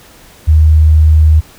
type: tone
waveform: sine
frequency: 77.78 Hz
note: D#2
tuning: in tune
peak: -3 dBFS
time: 0.47-1.41 s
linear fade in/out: 20 ms
effects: pink hiss -40 dBFS RMS until 1.58 s